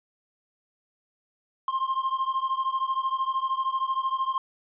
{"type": "beating tone pair", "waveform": "triangle", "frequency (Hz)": [1055, 1068], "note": ["C6", "C6"], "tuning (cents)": [14, 35], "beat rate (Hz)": 13, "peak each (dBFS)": [-25, -27], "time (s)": [1.68, 4.38], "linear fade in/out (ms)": 2, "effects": ["resampled to 8000 Hz"]}